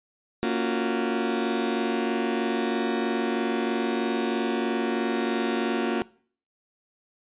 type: chord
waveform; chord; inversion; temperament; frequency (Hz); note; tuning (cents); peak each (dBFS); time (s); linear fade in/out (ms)
35% pulse; Gb major seventh; first; just; 231.2 / 277.5 / 346.9 / 370; Bb3 / Db4 / F4 / Gb4; -14 / +2 / -12 / 0; -26 / -30 / -28 / -28; 0.43-6.02; 0
effects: noise-tail reverb RT60 0.5 s tail -22 dB re dry + resampled to 8000 Hz